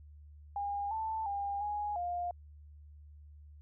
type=tone with pitch steps; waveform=sine; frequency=810 / 883 / 804 / 830 / 704 Hz; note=G#5 / A5 / G5 / G#5 / F5; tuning=-43 / +6 / +44 / -1 / +14 cents; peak=-33 dBFS; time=0.56-2.31 s; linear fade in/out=2 ms; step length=350 ms; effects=added 74 Hz sine -51 dBFS peak until 3.61 s